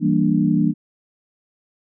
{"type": "chord", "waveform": "sine", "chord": "E half-diminished seventh", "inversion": "none", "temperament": "equal", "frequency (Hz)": [164.81, 196, 233.1, 293.7], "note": ["E3", "G3", "Bb3", "D4"], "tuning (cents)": [0, 0, 0, 0], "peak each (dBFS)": -20, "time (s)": [0, 0.74], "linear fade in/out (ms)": 50, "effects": []}